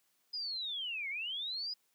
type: linear two-way sweep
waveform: sine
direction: down then up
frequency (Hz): 5020 to 2093 to 5020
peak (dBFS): -36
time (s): 0.33-1.74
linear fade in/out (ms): 10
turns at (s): 1.09
effects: white hiss -75 dBFS RMS until 1.94 s + high-pass 150 Hz 12 dB/octave